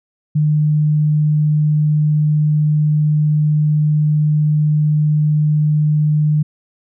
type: tone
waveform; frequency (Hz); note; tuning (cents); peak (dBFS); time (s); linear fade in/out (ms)
sine; 151.3; D#3; -48; -11; 0.35-6.43; 10
effects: none